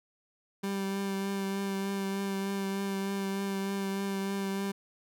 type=tone with vibrato; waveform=30% pulse; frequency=196 Hz; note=G3; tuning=in tune; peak=-28 dBFS; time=0.63-4.72 s; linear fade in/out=10 ms; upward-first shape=triangle; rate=3.3 Hz; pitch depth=19 cents each way; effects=none